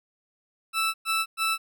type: tone bursts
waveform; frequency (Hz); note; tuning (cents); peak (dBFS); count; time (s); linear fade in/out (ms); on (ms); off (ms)
20% pulse; 1318.5; E6; 0; -18; 3; 0.73-1.58; 50; 210; 110
effects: none